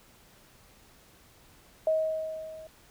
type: tone with level ramp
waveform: sine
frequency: 633 Hz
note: D#5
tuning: 30 cents sharp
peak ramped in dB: -21 to -43 dBFS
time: 1.87-2.67 s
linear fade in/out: 2 ms
effects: pink hiss -58 dBFS RMS until 2.9 s